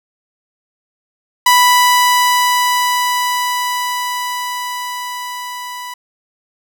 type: tone with level ramp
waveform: sawtooth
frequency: 987.8 Hz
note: B5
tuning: in tune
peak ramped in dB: -3 to -22 dBFS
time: 1.46-5.94 s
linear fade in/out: 5 ms
effects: none